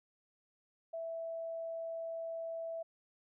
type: tone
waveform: sine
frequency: 659.3 Hz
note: E5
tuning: in tune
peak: -38 dBFS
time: 0.93-2.83 s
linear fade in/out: 10 ms
effects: none